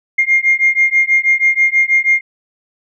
sine beating tone pair, 2118 / 2124.2 Hz, C7 / C7, +21 / +26 cents, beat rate 6.2 Hz, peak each -12 dBFS, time 0.18-2.21 s, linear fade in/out 10 ms, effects tanh soft clip ceiling -2 dBFS

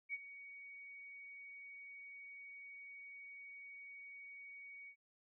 sine tone with ADSR envelope, 2244 Hz, C#7, 21 cents sharp, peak -37 dBFS, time 0.09-4.96 s, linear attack 47 ms, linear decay 33 ms, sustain -14 dB, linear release 79 ms, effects none

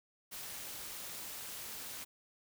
white noise with amplitude modulation, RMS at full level -43 dBFS, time 0.31-2.05 s, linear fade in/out 20 ms, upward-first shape sine, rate 294 Hz, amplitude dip 45%, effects none

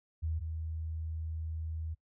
sine tone pair in turn, 80 / 80 Hz, D#2 / D#2, +49 / +49 cents, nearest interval unison, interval 0 cents, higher neither, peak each -31 / -35 dBFS, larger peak first, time 0.22-0.4 / 0.4-1.95 s, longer second, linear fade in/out 20 ms, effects noise-tail reverb RT60 0.1 s tail -22 dB re dry

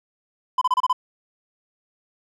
triangle tone bursts, 1010 Hz, B5, 39 cents sharp, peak -14 dBFS, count 6, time 0.58-0.929 s, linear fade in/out 5 ms, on 34 ms, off 29 ms, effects none

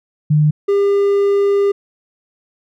sine / triangle tone pair in turn, 151.1 / 401.1 Hz, D3 / G4, +50 / +40 cents, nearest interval octave + perfect fourth, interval 1690 cents, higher second, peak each -9 dBFS, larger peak neither, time 0.3-0.51 / 0.68-1.72 s, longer second, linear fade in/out 10 ms, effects none

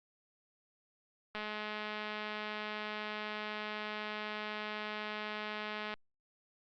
click train, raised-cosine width 0.3 ms, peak -24 dBFS, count 974, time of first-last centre 1.35-5.94 s, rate 212 Hz, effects low-pass 4000 Hz 12 dB/octave + Opus 48 kbps

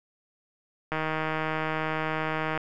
click train, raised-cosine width 0.5 ms, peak -14 dBFS, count 261, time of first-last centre 0.92-2.576 s, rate 157 Hz, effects none

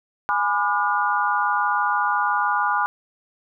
sine chord, G# diminished seventh, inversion none, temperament just, 830.6 / 996.7 / 1196.1 / 1435.3 Hz, G#5 / B5 / D6 / F6, 0 / +16 / +31 / +47 cents, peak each -24 dBFS, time 0.29-2.86 s, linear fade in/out 0 ms, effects none

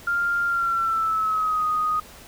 sine tone with pitch glide, 1396.9 to 1244.5 Hz, F6 to D#6, 0 to 0 cents, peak -20 dBFS, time 0.07-2 s, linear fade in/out 5 ms, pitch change -200 cents, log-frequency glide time 0.46-1.65 s, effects pink hiss -45 dBFS RMS until 2.27 s

